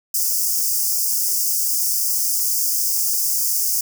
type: high-pass noise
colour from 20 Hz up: white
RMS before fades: -20 dBFS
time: 0.14-3.81 s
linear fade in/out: 5 ms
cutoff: 4900 Hz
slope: 96 dB/octave
effects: none